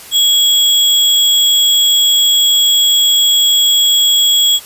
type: tone with sample-and-hold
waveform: sine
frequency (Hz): 3329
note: G#7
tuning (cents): +3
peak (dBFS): -7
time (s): 0.11-4.6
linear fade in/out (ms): 50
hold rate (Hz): 11025
effects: white hiss -34 dBFS RMS until 4.65 s + resampled to 32000 Hz